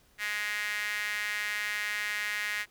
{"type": "tone with high-pass filter", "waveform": "sawtooth", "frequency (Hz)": 208.6, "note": "G#3", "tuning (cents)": 8, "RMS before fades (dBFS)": -33, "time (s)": [0.18, 2.66], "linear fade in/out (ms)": 50, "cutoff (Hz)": 1900, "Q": 4.7, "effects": ["pink hiss -64 dBFS RMS until 2.7 s"]}